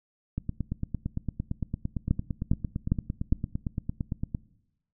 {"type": "two click trains", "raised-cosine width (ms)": 5, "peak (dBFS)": [-10, -17], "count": [4, 36], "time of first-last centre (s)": [[2.11, 3.325], [0.38, 4.348]], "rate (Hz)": [2.47, 8.82], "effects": ["noise-tail reverb RT60 0.9 s tail -21 dB re dry"]}